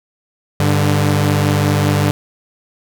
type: tone pair together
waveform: sawtooth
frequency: 99.57 / 146.83 Hz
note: G2 / D3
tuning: +28 / 0 cents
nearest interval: perfect fifth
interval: 672 cents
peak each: -11 dBFS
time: 0.6-2.11 s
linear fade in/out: 0 ms
effects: none